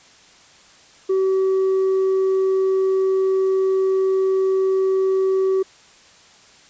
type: tone with tanh clipping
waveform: triangle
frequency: 381.4 Hz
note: G4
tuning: 47 cents flat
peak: -16 dBFS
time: 1.09-5.63 s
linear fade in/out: 10 ms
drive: 7 dB
effects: white hiss -49 dBFS RMS until 6.69 s + resampled to 16000 Hz